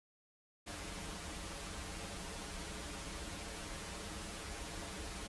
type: noise with comb filter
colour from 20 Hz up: pink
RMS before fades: -45 dBFS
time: 0.66-5.28 s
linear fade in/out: 20 ms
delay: 8 ms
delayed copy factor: -0.9
effects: resampled to 24000 Hz

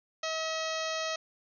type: harmonic tone with a mistuned harmonic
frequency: 640 Hz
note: D#5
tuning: 49 cents sharp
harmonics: 1 / 2 / 3 / 4 / 5 / 6 / 7 / 8 / 9 / 10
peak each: -35 / -38 / -40 / -41 / -42 / -43 / -43 / -44 / -45 / -45 dBFS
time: 0.23-1.16 s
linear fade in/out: 5 ms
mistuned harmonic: 7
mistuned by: -45 cents
effects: none

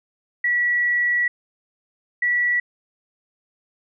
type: tone pair in turn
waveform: sine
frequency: 1939 / 1945.8 Hz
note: B6 / B6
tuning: -32 / -26 cents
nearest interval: unison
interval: 6 cents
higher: second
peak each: -17 dBFS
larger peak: neither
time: 0.44-1.28 / 2.22-2.6 s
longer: first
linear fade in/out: 5 ms
effects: none

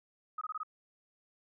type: tone bursts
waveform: sine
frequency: 1260 Hz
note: D#6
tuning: 21 cents sharp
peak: -35 dBFS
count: 5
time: 0.38-0.633 s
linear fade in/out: 5 ms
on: 33 ms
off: 22 ms
effects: none

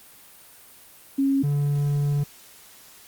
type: tone pair in turn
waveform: sine / triangle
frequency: 273.5 / 143.96 Hz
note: C#4 / D3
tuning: -23 / -34 cents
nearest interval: major seventh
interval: 1111 cents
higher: first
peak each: -18 dBFS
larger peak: neither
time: 1.18-1.43 / 1.43-2.24 s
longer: second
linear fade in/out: 10 ms
effects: white hiss -49 dBFS RMS until 3.07 s + Opus 32 kbps

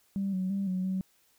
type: tone with pitch steps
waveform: sine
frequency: 196.3 / 186.3 / 196.9 / 184.9 / 188.5 Hz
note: G3 / F#3 / G3 / F#3 / F#3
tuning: +3 / +12 / +8 / -1 / +32 cents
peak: -27 dBFS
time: 0.16-1.01 s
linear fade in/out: 0 ms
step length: 170 ms
effects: tanh soft clip ceiling -23 dBFS + white hiss -67 dBFS RMS until 1.38 s

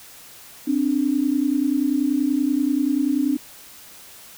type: tone pair together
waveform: sine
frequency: 263.3 / 293.7 Hz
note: C4 / D4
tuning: +11 / 0 cents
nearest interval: major second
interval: 189 cents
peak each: -21 / -20 dBFS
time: 0.67-3.37 s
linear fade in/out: 10 ms
effects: white hiss -44 dBFS RMS until 4.37 s

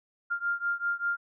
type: beating tone pair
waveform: sine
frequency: 1396.9 / 1402 Hz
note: F6 / F6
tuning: 0 / +6 cents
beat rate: 5.1 Hz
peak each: -30 / -31 dBFS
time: 0.3-1.17 s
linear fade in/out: 20 ms
effects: none

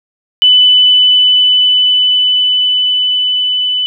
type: tone with level ramp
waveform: sine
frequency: 2996 Hz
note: F#7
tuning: 21 cents sharp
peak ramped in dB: -3 to -11 dBFS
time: 0.42-3.86 s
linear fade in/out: 0 ms
effects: none

